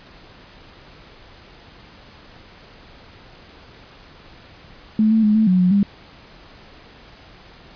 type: tone with pitch steps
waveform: sine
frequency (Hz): 216.7 / 221.8 / 211.3 / 219.1 / 183.4 / 180.9 / 200.9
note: A3 / A3 / G#3 / A3 / F#3 / F#3 / G3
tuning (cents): -26 / +14 / +30 / -7 / -15 / -39 / +43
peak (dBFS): -12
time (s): 4.99-5.83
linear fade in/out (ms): 2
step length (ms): 120
effects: pink hiss -45 dBFS RMS until 7.75 s + resampled to 11025 Hz